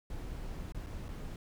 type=noise with dropouts; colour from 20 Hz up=brown; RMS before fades=-41 dBFS; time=0.1-1.36 s; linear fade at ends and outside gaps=2 ms; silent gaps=0.722-0.746 / 0.864-0.868 / 1.084-1.088 s; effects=none